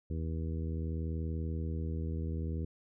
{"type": "harmonic tone", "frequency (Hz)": 80.6, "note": "E2", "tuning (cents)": -38, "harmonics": [1, 2, 3, 4, 5, 6], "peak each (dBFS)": [-34, -40, -44, -46, -48, -50], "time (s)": [0.1, 2.65], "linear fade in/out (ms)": 5, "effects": []}